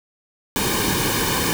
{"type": "noise with comb filter", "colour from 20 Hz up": "pink", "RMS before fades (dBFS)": -21, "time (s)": [0.56, 1.53], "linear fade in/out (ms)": 0, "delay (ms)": 1.5, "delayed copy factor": -0.75, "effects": []}